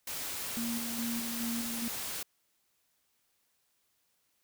white noise, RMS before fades -38 dBFS, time 0.07-2.23 s, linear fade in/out 5 ms
sine tone with tremolo, 233.1 Hz, A#3, in tune, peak -33 dBFS, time 0.57-1.88 s, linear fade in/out 0 ms, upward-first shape square, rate 2.4 Hz, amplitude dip 45%
effects white hiss -75 dBFS RMS until 4.43 s

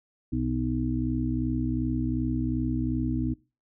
harmonic tone, 62.7 Hz, B1, 27 cents sharp, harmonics 1 / 2 / 4 / 5, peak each -32 / -31 / -29 / -31 dBFS, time 0.32-3.34 s, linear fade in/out 10 ms, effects noise-tail reverb RT60 0.3 s tail -21 dB re dry

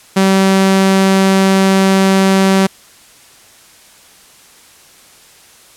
sawtooth tone, 192.3 Hz, G3, 33 cents flat, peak -4 dBFS, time 0.16-2.67 s, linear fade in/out 10 ms, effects white hiss -43 dBFS RMS until 5.76 s + low-pass 11000 Hz 12 dB/octave

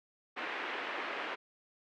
white band-pass noise, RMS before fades -39 dBFS, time 0.36-1.36 s, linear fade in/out 20 ms, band 290 to 2500 Hz, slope 24 dB/octave, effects none

